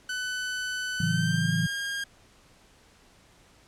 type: tone with pitch glide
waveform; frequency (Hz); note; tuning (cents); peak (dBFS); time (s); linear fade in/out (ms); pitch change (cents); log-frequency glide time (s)
sawtooth; 1500 to 1617; F#6 to G#6; +23 to -47; -26; 0.09-2.04; 5; +130; 0.98-1.53
type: chord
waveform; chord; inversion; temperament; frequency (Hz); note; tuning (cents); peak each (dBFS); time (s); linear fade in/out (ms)
sine; F# minor seventh; first; equal; 110 / 138.59 / 164.81 / 185; A2 / C#3 / E3 / F#3; 0 / 0 / 0 / 0; -31 / -31 / -26 / -32; 1-1.67; 5
effects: pink hiss -58 dBFS RMS until 3.67 s + low-pass 9000 Hz 12 dB/octave